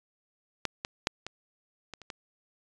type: clicks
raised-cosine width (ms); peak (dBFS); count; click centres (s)
0.2; -11 / -15 / -8 / -20 / -23 / -30 / -21; 7; 0.653 / 0.849 / 1.071 / 1.266 / 1.937 / 2.017 / 2.102
effects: resampled to 22050 Hz